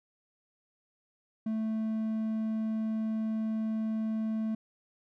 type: tone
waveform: triangle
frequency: 220 Hz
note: A3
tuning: in tune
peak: -27 dBFS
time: 1.46-4.55 s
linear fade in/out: 5 ms
effects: none